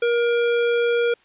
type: tone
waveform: square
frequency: 473.4 Hz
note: A#4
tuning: 27 cents sharp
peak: -18 dBFS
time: 0.02-1.14 s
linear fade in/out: 5 ms
effects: white hiss -57 dBFS RMS until 1.24 s + resampled to 8000 Hz